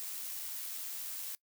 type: noise with amplitude modulation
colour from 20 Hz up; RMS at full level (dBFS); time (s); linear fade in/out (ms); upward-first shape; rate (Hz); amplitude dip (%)
blue; -40; 0-1.35; 0; sine; 90.8; 25
effects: noise-tail reverb RT60 0.1 s tail -22 dB re dry